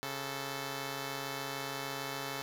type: tone pair together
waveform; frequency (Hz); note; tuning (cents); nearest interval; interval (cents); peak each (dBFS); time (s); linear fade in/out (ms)
5% pulse; 137.22 / 438.3; C#3 / A4; -17 / -7; octave + minor sixth; 2010; -28 / -29; 0.03-2.42; 0
effects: 9-bit